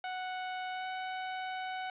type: tone with pitch glide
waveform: sawtooth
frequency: 740 to 746.4 Hz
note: F#5 to F#5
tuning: 0 to +15 cents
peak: -32 dBFS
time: 0.04-1.9 s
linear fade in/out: 2 ms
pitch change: +15 cents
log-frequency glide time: 0.72-0.87 s
effects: resampled to 8000 Hz + 10-bit